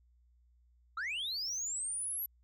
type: linear sweep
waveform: sine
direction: up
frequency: 1244 to 11870 Hz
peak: -32 dBFS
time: 0.97-2.26 s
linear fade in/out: 5 ms
effects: tanh soft clip ceiling -34 dBFS + added 60 Hz sine -64 dBFS peak until 2.43 s